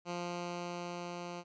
10% pulse tone with level ramp, 174.9 Hz, F3, 3 cents sharp, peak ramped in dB -28 to -33 dBFS, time 0.05-1.44 s, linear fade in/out 50 ms, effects resampled to 16000 Hz

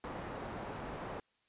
white low-pass noise, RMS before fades -43 dBFS, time 0.04-1.2 s, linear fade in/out 0 ms, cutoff 890 Hz, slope 12 dB/octave, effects white hiss -75 dBFS RMS until 1.48 s + resampled to 8000 Hz

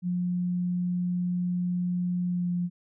sine tone with pitch glide, 178.2 to 176.25 Hz, F3 to F3, +35 to +16 cents, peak -25 dBFS, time 0.02-2.7 s, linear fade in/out 50 ms, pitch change -19 cents, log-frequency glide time 2.27-2.5 s, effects none

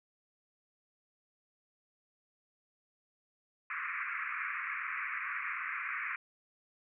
white band-pass noise, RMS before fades -38 dBFS, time 3.7-6.16 s, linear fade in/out 2 ms, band 1100 to 2400 Hz, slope 96 dB/octave, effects none

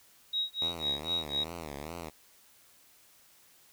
sine tone with tremolo, 3804 Hz, A#7, 34 cents sharp, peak -27 dBFS, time 0.33-1.44 s, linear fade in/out 5 ms, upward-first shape sine, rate 4 Hz, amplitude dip 100%
5% pulse tone with vibrato, 77.78 Hz, D#2, in tune, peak -28 dBFS, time 0.61-2.1 s, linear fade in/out 10 ms, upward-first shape sine, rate 2.4 Hz, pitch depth 180 cents each way
effects white hiss -61 dBFS RMS until 3.72 s

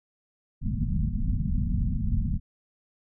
pink low-pass noise, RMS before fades -26 dBFS, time 0.61-2.4 s, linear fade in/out 50 ms, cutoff 240 Hz, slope 96 dB/octave, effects none

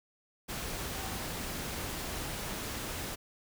sine tone in noise, 769 Hz, G5, 33 cents flat, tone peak -47 dBFS, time 0.95-1.2 s, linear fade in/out 20 ms, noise pink, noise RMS -38 dBFS, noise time 0.48-3.16 s, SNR -12 dB, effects none

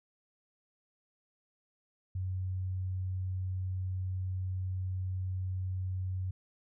sine tone, 93 Hz, F#2, 9 cents sharp, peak -32 dBFS, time 2.15-6.31 s, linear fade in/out 5 ms, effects none

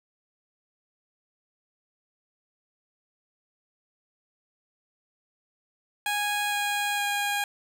15% pulse tone with pitch steps, 826 / 820.8 / 815.6 Hz, G#5 / G#5 / G#5, -10 / -21 / -32 cents, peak -19 dBFS, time 6.06-7.44 s, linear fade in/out 2 ms, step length 460 ms, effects none

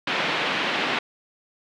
white band-pass noise, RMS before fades -25 dBFS, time 0.07-0.99 s, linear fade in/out 5 ms, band 160 to 3200 Hz, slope 24 dB/octave, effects none

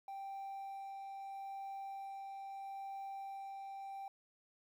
triangle tone with tremolo, 784 Hz, G5, in tune, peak -40 dBFS, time 0.08-4.08 s, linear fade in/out 2 ms, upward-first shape sine, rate 0.77 Hz, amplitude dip 25%, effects tanh soft clip ceiling -37 dBFS + 12-bit

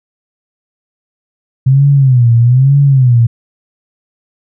sine tone with vibrato, 128.5 Hz, C3, 31 cents flat, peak -4 dBFS, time 1.66-3.27 s, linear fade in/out 10 ms, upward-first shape sine, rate 1.1 Hz, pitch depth 170 cents each way, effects none

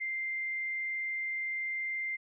sine tone, 2093 Hz, C7, in tune, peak -32 dBFS, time 0-2.17 s, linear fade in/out 20 ms, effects none

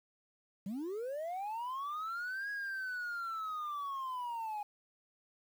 sine linear two-way sweep, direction up then down, 180.5 to 1662 to 819 Hz, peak -34 dBFS, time 0.66-4.63 s, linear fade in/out 5 ms, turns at 2.5 s, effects tanh soft clip ceiling -36 dBFS + 10-bit

